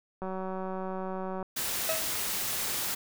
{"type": "click train", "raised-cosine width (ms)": 1, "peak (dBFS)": -23, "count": 228, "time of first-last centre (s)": [0.22, 1.427], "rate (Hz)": 188}
{"type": "noise", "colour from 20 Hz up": "white", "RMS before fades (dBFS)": -32, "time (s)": [1.56, 2.95], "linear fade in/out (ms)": 10}
{"type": "tone with exponential decay", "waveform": "40% pulse", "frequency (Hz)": 643, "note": "E5", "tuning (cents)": -43, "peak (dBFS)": -25, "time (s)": [1.89, 2.17], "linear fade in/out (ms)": 1, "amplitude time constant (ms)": 60}
{"effects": []}